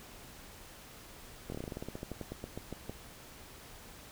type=slowing click train; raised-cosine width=2 ms; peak=-26 dBFS; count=20; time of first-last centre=1.5-2.896 s; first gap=22 ms; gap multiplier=1.12; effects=pink hiss -52 dBFS RMS until 4.11 s